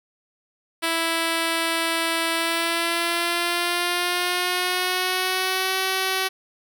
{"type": "tone with pitch glide", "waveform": "5% pulse", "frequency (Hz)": [330, 379.1], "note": ["E4", "F#4"], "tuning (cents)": [2, 42], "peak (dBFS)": -10, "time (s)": [0.82, 6.29], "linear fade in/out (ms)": 20, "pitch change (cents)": 240, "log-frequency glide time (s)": [2.33, 5.77], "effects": []}